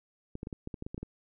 clicks, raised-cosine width 3 ms, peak -25 dBFS, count 11, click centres 0.354 / 0.431 / 0.471 / 0.528 / 0.674 / 0.742 / 0.824 / 0.865 / 0.945 / 0.979 / 1.03 s, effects none

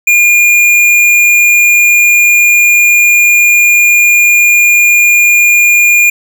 sine tone with tanh clipping, 2418 Hz, D7, 50 cents sharp, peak -5 dBFS, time 0.07-6.1 s, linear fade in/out 5 ms, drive 16 dB, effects none

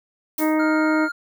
harmonic tone, 311.1 Hz, D#4, in tune, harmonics 1 / 2 / 3 / 4 / 5 / 6 / 7, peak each -18 / -25 / -28 / -32 / -38 / -35 / -32 dBFS, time 0.38-1.09 s, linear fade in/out 50 ms
violet noise with exponential decay, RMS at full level -25 dBFS, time 0.38-0.66 s, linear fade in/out 1 ms, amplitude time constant 60 ms
triangle tone, 1406 Hz, F6, 11 cents sharp, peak -23 dBFS, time 0.59-1.12 s, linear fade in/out 10 ms
effects none

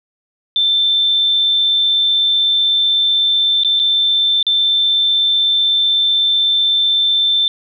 sine tone with dropouts, 3552 Hz, A7, 16 cents sharp, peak -11 dBFS, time 0.56-7.48 s, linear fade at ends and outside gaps 1 ms, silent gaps 3.635-3.647 / 3.794-3.798 / 4.428-4.467 s, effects none

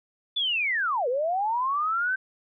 sine linear two-way sweep, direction down then up, 3520 to 468.1 to 1559 Hz, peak -23 dBFS, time 0.36-2.16 s, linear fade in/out 10 ms, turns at 1.08 s, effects none

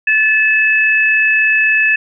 sine tone pair together, 1736.3 / 2600 Hz, A6 / E7, -23 / -24 cents, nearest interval perfect fifth, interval 699 cents, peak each -12 dBFS, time 0.07-1.96 s, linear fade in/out 5 ms, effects none

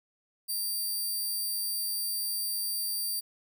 5% pulse tone, 4699 Hz, D8, in tune, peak -23 dBFS, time 0.48-3.21 s, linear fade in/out 20 ms, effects none

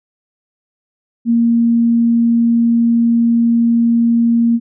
sine tone, 233.1 Hz, A#3, in tune, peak -9 dBFS, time 1.25-4.6 s, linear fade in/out 50 ms, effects none

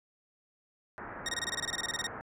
white low-pass noise, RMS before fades -43 dBFS, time 0.98-2.21 s, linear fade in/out 0 ms, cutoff 1800 Hz, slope 48 dB/octave
15% pulse tone bursts, 1864.7 Hz, A#6, in tune, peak -25 dBFS, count 16, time 1.26-2.068 s, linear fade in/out 2 ms, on 28 ms, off 24 ms
effects low-pass 12000 Hz 12 dB/octave

